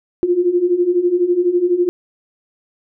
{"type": "beating tone pair", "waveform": "sine", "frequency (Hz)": [345.6, 357.6], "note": ["F4", "F4"], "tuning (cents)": [-18, 41], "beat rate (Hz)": 12, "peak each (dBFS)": [-18, -14], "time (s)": [0.23, 1.89], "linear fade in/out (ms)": 0, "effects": []}